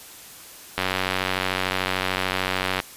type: click train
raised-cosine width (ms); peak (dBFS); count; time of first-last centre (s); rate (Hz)
0.3; -6; 190; 0.78-2.801; 93.5
effects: white hiss -43 dBFS RMS until 2.96 s + resampled to 32000 Hz